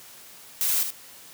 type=noise with echo; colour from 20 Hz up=blue; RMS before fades=-24 dBFS; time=0.61-0.83 s; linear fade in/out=0 ms; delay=74 ms; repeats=1; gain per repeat=-7 dB; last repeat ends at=0.904 s; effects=white hiss -47 dBFS RMS until 1.33 s + high-pass 80 Hz 12 dB/octave